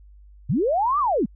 sine linear two-way sweep, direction up then down, 97.1 to 1225 to 165.5 Hz, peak -18 dBFS, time 0.49-1.26 s, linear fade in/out 10 ms, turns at 0.99 s, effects added 50 Hz sine -45 dBFS peak until 1.35 s

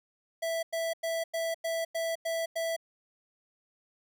square tone bursts, 659.3 Hz, E5, in tune, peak -30 dBFS, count 8, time 0.42-2.765 s, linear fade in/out 10 ms, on 210 ms, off 95 ms, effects none

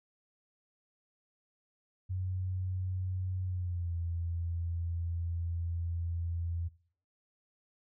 sine tone with pitch glide, 92.5 to 84.82 Hz, F#2 to E2, 0 to +50 cents, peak -32 dBFS, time 2.09-6.69 s, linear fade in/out 20 ms, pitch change -150 cents, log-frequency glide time 3.44-3.95 s, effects noise-tail reverb RT60 0.5 s tail -19 dB re dry

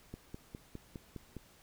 click train, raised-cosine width 3 ms, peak -30 dBFS, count 7, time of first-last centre 0.14-1.367 s, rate 4.89 Hz, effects pink hiss -62 dBFS RMS until 1.62 s

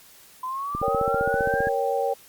sine linear sweep, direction up, 1009 to 1649 Hz, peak -27 dBFS, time 0.43-1.69 s, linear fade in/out 5 ms
click train, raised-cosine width 3 ms, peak -18 dBFS, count 15, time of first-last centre 0.75-1.671 s, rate 15.2 Hz
sine chord, G diminished, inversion first, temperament equal, 466.2 / 554.4 / 784 Hz, Bb4 / Db5 / G5, 0 / 0 / 0 cents, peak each -26 dBFS, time 0.82-2.14 s, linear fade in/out 10 ms
effects white hiss -51 dBFS RMS until 2.28 s + Opus 48 kbps

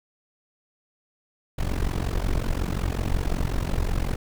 brown noise with amplitude modulation, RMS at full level -21 dBFS, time 1.58-4.16 s, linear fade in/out 10 ms, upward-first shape sine, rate 45.5 Hz, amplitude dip 90%, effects none

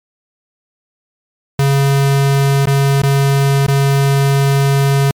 square tone with dropouts, 138.59 Hz, C#3, in tune, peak -10 dBFS, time 1.59-5.11 s, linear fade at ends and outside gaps 2 ms, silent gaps 2.656-2.671 / 3.019-3.033 / 3.665-3.682 s, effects MP3 96 kbps

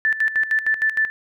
sine tone with tremolo, 1760 Hz, A6, in tune, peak -15 dBFS, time 0.05-1.1 s, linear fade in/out 0 ms, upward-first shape square, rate 6.5 Hz, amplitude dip 75%, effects none

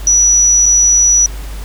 sine tone with dropouts, 5880 Hz, F#8, 12 cents flat, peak -6 dBFS, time 0.07-1.26 s, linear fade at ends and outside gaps 1 ms, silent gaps 0.658-0.662 s, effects added 50 Hz sine -22 dBFS peak until 1.64 s + pink hiss -34 dBFS RMS until 1.64 s

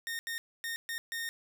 sawtooth tone bursts at uneven times, 1839 Hz, A#6, 24 cents flat, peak -31 dBFS, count 5, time 0.07-0.19 / 0.27-0.38 / 0.64-0.76 / 0.89-0.98 / 1.12-1.29 s, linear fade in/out 0 ms, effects none

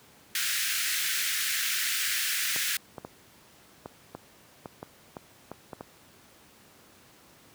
pink high-pass noise, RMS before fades -29 dBFS, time 0.35-2.77 s, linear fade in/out 2 ms, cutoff 1500 Hz, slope 48 dB/octave
clicks, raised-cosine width 1 ms, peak -23 dBFS, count 11, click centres 2.562 / 2.982 / 3.049 / 3.859 / 4.15 / 4.658 / 4.829 / 5.168 / 5.516 / 5.732 / 5.809 s
effects pink hiss -56 dBFS RMS until 7.54 s + high-pass 100 Hz 12 dB/octave

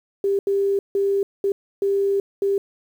sine tone bursts at uneven times, 396.3 Hz, G4, 19 cents sharp, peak -17 dBFS, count 6, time 0.24-0.39 / 0.47-0.79 / 0.95-1.23 / 1.44-1.52 / 1.82-2.2 / 2.42-2.58 s, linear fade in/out 2 ms, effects 8-bit

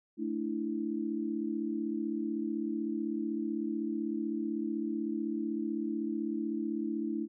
sine chord, A suspended fourth, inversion none, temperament equal, 220 / 293.7 / 329.6 Hz, A3 / D4 / E4, 0 / 0 / 0 cents, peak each -36 / -36 / -35 dBFS, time 0.17-7.28 s, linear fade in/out 50 ms, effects none

